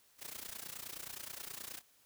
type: noise with amplitude modulation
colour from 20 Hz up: white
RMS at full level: -43 dBFS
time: 0.18-1.82 s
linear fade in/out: 50 ms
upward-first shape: sine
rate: 29.5 Hz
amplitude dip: 85%
effects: white hiss -68 dBFS RMS until 2.05 s